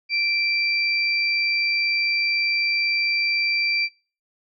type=tone pair together; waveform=sine; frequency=2349 / 4698 Hz; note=D7 / D8; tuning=0 / 0 cents; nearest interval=octave; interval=1200 cents; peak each=-21 / -25 dBFS; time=0.09-3.89 s; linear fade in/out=50 ms; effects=noise-tail reverb RT60 0.4 s tail -24 dB re dry